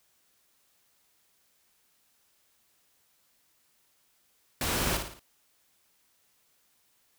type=noise with echo; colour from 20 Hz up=pink; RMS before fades=-30 dBFS; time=4.61-4.97 s; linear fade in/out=2 ms; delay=56 ms; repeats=4; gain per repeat=-6 dB; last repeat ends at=5.194 s; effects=white hiss -69 dBFS RMS until 7.18 s